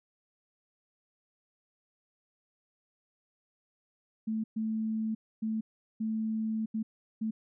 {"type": "tone bursts at uneven times", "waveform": "sine", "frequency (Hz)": 220, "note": "A3", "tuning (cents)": 0, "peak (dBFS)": -29, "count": 6, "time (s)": [[4.27, 4.44], [4.56, 5.15], [5.42, 5.61], [6, 6.66], [6.74, 6.83], [7.21, 7.31]], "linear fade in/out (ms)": 10, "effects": []}